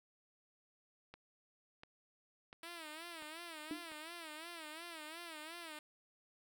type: click train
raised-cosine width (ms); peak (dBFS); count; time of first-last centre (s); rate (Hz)
0.3; -36; 5; 1.14-3.918; 1.44
type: tone with vibrato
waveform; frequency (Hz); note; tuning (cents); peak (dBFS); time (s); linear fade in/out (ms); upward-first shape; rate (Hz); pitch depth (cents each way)
5% pulse; 323.9; E4; -30; -36; 2.63-5.79; 2; sine; 2.8; 120
type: tone with exponential decay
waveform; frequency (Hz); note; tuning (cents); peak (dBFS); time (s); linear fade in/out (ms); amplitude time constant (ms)
sine; 305.5; D#4; -32; -36; 3.71-3.88; 1; 36
effects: none